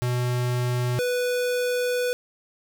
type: tone pair in turn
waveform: square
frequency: 123.47 / 493.9 Hz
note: B2 / B4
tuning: 0 / 0 cents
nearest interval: 2 octaves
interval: 2400 cents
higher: second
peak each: -23 dBFS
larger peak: neither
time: 0.02-0.99 / 0.99-2.13 s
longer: second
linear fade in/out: 0 ms
effects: none